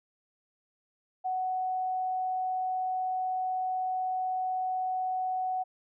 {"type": "tone", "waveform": "sine", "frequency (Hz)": 744, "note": "F#5", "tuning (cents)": 9, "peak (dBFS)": -28, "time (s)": [1.24, 5.64], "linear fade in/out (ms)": 20, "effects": []}